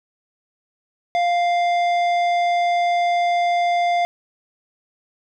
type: tone with tanh clipping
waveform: triangle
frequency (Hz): 698.5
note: F5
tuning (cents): 0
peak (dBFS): -18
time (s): 1.15-4.05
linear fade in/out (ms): 0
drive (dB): 16
effects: none